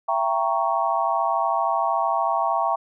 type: chord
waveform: sine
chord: E diminished seventh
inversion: none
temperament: equal with one note detuned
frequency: 670.8 / 784 / 932.3 / 1108.7 Hz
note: E5 / G5 / Bb5 / Db6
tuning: +30 / 0 / 0 / 0 cents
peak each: -25 dBFS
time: 0.08-2.76 s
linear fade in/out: 10 ms
effects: none